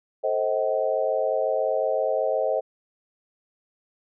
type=chord; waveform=sine; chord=A diminished seventh; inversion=none; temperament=just; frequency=440 / 528 / 633.6 / 760.3 Hz; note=A4 / C5 / Eb5 / Gb5; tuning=0 / +16 / +31 / +47 cents; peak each=-29 / -25 / -25 / -31 dBFS; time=0.23-2.61 s; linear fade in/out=20 ms; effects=none